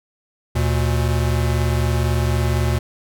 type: tone pair together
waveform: square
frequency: 75 / 119.06 Hz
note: D2 / A#2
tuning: +37 / +37 cents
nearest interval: minor sixth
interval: 800 cents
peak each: -20 dBFS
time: 0.55-2.79 s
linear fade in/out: 10 ms
effects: none